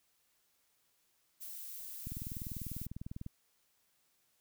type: noise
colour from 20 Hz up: violet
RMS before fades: -46 dBFS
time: 1.4-2.87 s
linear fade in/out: 20 ms
type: click train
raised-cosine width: 5 ms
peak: -30 dBFS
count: 25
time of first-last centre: 2.07-3.264 s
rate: 20.1 Hz
effects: white hiss -75 dBFS RMS until 4.4 s